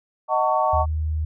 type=chord; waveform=sine; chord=D# half-diminished seventh; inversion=none; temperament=just; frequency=622.3 / 746.7 / 896 / 1120.1 Hz; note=D#5 / F#5 / A5 / C#6; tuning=0 / +16 / +31 / +18 cents; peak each=-23 dBFS; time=0.28-0.86 s; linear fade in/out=50 ms
type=tone; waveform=sine; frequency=77.78 Hz; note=D#2; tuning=in tune; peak=-21 dBFS; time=0.73-1.25 s; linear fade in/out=5 ms
effects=none